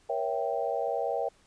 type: chord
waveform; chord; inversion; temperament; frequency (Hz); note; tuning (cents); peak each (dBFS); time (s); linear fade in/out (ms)
sine; A# diminished seventh; none; equal with one note detuned; 473.8 / 554.4 / 659.3 / 784; A#4 / C#5 / E5 / G5; +28 / 0 / 0 / 0; -33; 0.09-1.29; 10
effects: pink hiss -63 dBFS RMS until 1.46 s + resampled to 22050 Hz

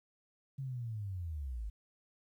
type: linear sweep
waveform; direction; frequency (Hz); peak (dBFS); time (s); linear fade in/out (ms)
sine; down; 138.59 to 48.85; -37; 0.58-1.7; 10
effects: 12-bit

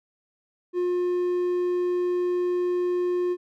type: tone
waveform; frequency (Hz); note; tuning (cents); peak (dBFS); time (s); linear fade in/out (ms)
triangle; 356.7; F4; +37; -20; 0.73-3.37; 50
effects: none

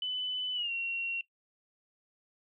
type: tone with pitch glide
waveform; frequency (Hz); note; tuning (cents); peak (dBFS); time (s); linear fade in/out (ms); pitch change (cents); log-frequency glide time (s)
sine; 3005 to 2740; F#7 to F7; +26 to -34; -31; 0.02-1.21; 2; -160; 0.54-0.72
effects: noise-tail reverb RT60 0.1 s tail -18 dB re dry

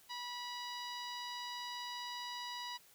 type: tone with low-pass filter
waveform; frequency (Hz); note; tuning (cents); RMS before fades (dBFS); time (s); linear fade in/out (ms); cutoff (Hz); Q
sawtooth; 975; B5; -23; -44; 0.09-2.78; 20; 4500; 4
effects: white hiss -64 dBFS RMS until 2.94 s

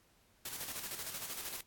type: noise with tremolo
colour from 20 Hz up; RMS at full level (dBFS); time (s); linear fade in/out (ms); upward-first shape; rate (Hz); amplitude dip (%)
white; -41; 0.45-1.61; 5; square; 13; 45
effects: pink hiss -69 dBFS RMS until 1.66 s + AAC 64 kbps

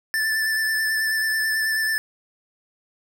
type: tone with vibrato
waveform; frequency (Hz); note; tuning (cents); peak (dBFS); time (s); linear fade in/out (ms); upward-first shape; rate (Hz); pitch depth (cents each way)
square; 1760; A6; 0; -21; 0.14-1.98; 0; sine; 9.2; 20
effects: none

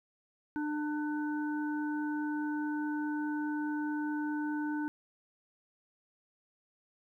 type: harmonic tone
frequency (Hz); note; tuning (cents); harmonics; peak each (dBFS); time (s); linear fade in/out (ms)
299.2; D4; +32; 1 / 3 / 5; -32 / -42 / -42; 0.56-4.88; 0
effects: 12-bit

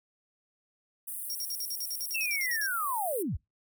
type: high-pass noise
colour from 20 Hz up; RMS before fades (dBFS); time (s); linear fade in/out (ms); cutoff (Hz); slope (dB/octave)
pink; -38; 1.07-3.23; 10; 8700; 96
type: tone bursts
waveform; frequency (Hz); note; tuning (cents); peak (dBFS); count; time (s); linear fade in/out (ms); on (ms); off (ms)
40% pulse; 5588; F8; 0; -33; 14; 1.3-2.662; 0; 49; 52
type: linear sweep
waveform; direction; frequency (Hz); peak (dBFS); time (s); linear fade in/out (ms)
sine; down; 2724 to 42.54; -29; 2.14-3.37; 10
effects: noise-tail reverb RT60 0.2 s tail -26 dB re dry

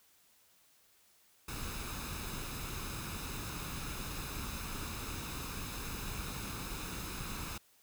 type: noise with comb filter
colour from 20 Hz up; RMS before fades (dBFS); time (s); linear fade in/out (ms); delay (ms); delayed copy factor
pink; -41; 1.48-7.58; 5; 0.78; +0.55
effects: white hiss -67 dBFS RMS until 7.82 s

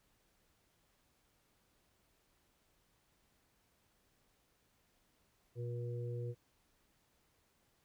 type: harmonic tone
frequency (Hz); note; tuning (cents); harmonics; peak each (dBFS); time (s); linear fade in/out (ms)
120; B2; -49; 1 / 3 / 4; -39 / -49 / -46; 5.55-6.35; 50
effects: pink hiss -75 dBFS RMS until 7.84 s

